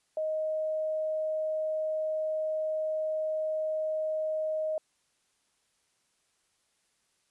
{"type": "tone", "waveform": "sine", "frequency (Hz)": 625, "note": "D#5", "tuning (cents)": 8, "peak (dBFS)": -28, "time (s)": [0.17, 4.78], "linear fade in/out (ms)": 2, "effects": ["white hiss -73 dBFS RMS until 7.3 s", "resampled to 24000 Hz"]}